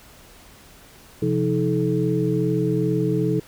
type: tone cluster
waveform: sine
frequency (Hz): 130.9 / 173.4 / 317 / 431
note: C3 / F3 / D#4 / A4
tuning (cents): +1 / -12 / +32 / -36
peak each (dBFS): -24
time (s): 1.22-3.4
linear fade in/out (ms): 5
effects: pink hiss -48 dBFS RMS until 3.47 s